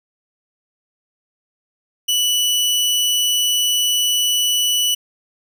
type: tone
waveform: sawtooth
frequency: 2960 Hz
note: F#7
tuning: in tune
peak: -12 dBFS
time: 2.08-4.95 s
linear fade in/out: 10 ms
effects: none